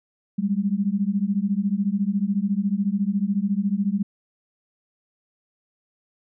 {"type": "beating tone pair", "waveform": "sine", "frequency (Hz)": [193.2, 207.2], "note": ["G3", "G#3"], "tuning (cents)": [-25, -4], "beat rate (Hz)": 14, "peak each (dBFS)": -23, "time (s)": [0.38, 4.03], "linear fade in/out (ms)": 10, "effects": []}